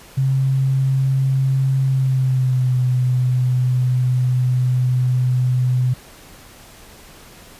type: tone with pitch glide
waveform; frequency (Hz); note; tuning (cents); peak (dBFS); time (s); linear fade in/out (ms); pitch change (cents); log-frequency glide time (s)
sine; 133.7 to 126.2; C3 to B2; +38 to +38; -14; 0.17-5.94; 10; -100; 1.85-2.78
effects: pink hiss -43 dBFS RMS until 7.59 s + resampled to 32000 Hz